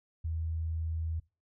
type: tone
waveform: sine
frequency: 81 Hz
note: E2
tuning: 30 cents flat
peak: -31 dBFS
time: 0.24-1.2 s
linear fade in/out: 10 ms
effects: noise-tail reverb RT60 0.3 s tail -23 dB re dry